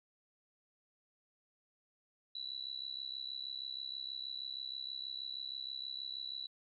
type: tone with amplitude modulation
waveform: sine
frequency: 3951 Hz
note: B7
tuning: in tune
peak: -36 dBFS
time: 2.35-6.47 s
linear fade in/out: 5 ms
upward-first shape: sine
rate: 66.3 Hz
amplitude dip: 90%
effects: MP3 32 kbps